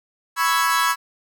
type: chord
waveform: 40% pulse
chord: C# minor seventh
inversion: third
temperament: equal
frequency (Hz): 987.8 / 1108.7 / 1318.5 / 1661.2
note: B5 / C#6 / E6 / G#6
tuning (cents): 0 / 0 / 0 / 0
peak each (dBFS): -22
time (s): 0.36-0.96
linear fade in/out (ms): 50
effects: none